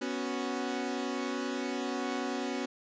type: chord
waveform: sawtooth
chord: B suspended second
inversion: none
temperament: equal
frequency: 246.9 / 277.2 / 370 Hz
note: B3 / C#4 / F#4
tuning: 0 / 0 / 0 cents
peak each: -32 / -32 / -34 dBFS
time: 0.01-2.66 s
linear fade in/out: 10 ms
effects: resampled to 16000 Hz